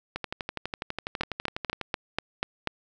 two click trains, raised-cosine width 0.3 ms, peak -15 / -10 dBFS, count 21 / 7, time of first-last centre 0.16-1.813 / 1.21-2.673 s, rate 12.1 / 4.1 Hz, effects none

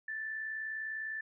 sine tone with amplitude modulation, 1760 Hz, A6, in tune, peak -34 dBFS, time 0.08-1.21 s, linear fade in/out 5 ms, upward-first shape sine, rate 59.9 Hz, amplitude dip 45%, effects none

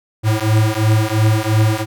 square beating tone pair, 107.4 / 110.3 Hz, A2 / A2, -41 / +5 cents, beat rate 2.9 Hz, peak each -16 dBFS, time 0.23-1.86 s, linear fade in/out 50 ms, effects none

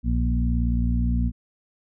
harmonic tone with a mistuned harmonic, 59.3 Hz, A#1, 30 cents sharp, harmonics 1 / 2 / 3 / 4, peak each -21 / -28 / -30 / -27 dBFS, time 0.03-1.32 s, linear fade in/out 50 ms, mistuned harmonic 1, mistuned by +42 cents, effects none

